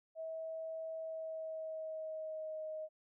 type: tone with pitch glide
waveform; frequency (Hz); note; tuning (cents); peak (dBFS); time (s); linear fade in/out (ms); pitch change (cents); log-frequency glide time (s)
sine; 645 to 625.2; E5 to D#5; -38 to +8; -40; 0.15-2.89; 50; -54; 0.97-2.64
effects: none